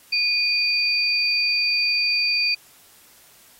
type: tone pair together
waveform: sine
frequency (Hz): 2457 / 4638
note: D#7 / D8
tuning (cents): -22 / -22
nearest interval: major seventh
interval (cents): 1100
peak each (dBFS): -21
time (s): 0.12-2.55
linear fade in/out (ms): 10
effects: white hiss -52 dBFS RMS until 3.59 s + AAC 48 kbps